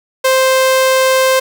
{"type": "tone", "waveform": "sawtooth", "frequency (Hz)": 523.3, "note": "C5", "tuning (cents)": 0, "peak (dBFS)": -5, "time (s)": [0.24, 1.4], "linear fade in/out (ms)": 10, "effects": []}